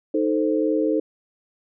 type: chord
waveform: sine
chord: A diminished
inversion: second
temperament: equal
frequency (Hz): 311.1 / 440 / 523.3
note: Eb4 / A4 / C5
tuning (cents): 0 / 0 / 0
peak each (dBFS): -21 / -23 / -25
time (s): 0.14-1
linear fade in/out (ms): 5
effects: none